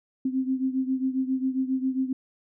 sine beating tone pair, 260 / 267.4 Hz, C4 / C4, -11 / +38 cents, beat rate 7.4 Hz, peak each -25 / -29 dBFS, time 0.25-2.13 s, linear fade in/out 5 ms, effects none

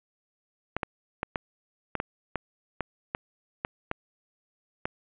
clicks, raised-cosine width 0.5 ms, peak -13 dBFS, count 12, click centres 0.766 / 0.832 / 1.231 / 1.358 / 1.953 / 2.001 / 2.357 / 2.807 / 3.149 / 3.649 / 3.914 / 4.855 s, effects resampled to 8000 Hz + 9-bit

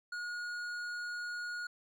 sine tone with hard clipping, 1442 Hz, F#6, 45 cents flat, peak -39 dBFS, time 0.12-1.67 s, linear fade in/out 5 ms, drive 9 dB, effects none

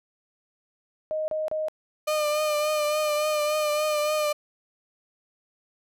sine tone bursts, 622.3 Hz, D#5, in tune, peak -25 dBFS, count 3, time 1.11-1.684 s, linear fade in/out 0 ms, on 170 ms, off 32 ms
35% pulse tone with vibrato, 604 Hz, D5, 48 cents sharp, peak -21 dBFS, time 2.07-4.33 s, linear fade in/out 10 ms, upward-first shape triangle, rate 3.5 Hz, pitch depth 36 cents each way
effects none

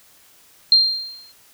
sine tone with exponential decay, 4186 Hz, C8, in tune, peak -7 dBFS, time 0.72-1.32 s, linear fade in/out 1 ms, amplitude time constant 130 ms, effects white hiss -52 dBFS RMS until 1.53 s

